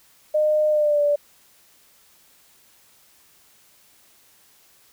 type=tone with pitch glide; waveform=sine; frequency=610 to 583.1 Hz; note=D#5 to D5; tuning=-34 to -13 cents; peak=-16 dBFS; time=0.34-1.16 s; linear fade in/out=10 ms; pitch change=-79 cents; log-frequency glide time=0.69-1.02 s; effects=white hiss -56 dBFS RMS until 4.92 s